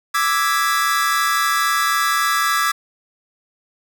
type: chord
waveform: 45% pulse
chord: E dominant seventh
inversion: third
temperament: equal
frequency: 1174.7 / 1318.5 / 1661.2 / 1975.5 Hz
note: D6 / E6 / G#6 / B6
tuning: 0 / 0 / 0 / 0 cents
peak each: -20 / -21 / -22 / -26 dBFS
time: 0.14-2.72 s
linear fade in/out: 10 ms
effects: none